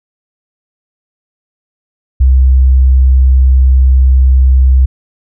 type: tone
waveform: sine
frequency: 65 Hz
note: C2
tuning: 11 cents flat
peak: -3 dBFS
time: 2.2-4.86 s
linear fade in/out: 10 ms
effects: none